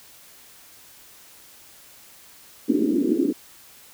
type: band-pass noise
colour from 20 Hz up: white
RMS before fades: -21 dBFS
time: 2.68-3.33 s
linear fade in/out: 20 ms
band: 230 to 360 Hz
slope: 48 dB/octave
effects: white hiss -49 dBFS RMS until 3.93 s